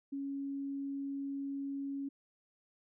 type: tone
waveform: sine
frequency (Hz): 277.2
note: C#4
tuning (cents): 0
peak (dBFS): -36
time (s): 0.12-2.09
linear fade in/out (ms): 10
effects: none